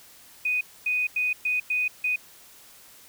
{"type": "tone bursts at uneven times", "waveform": "sine", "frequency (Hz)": 2489, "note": "D#7", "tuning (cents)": 0, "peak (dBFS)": -22, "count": 6, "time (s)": [[0.45, 0.61], [0.86, 1.07], [1.16, 1.33], [1.45, 1.6], [1.7, 1.88], [2.04, 2.16]], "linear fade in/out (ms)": 5, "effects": ["white hiss -51 dBFS RMS until 3.08 s"]}